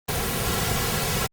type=noise with comb filter; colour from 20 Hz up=pink; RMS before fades=-25 dBFS; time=0.08-1.27 s; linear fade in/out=10 ms; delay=3.3 ms; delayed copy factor=-0.7; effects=Opus 24 kbps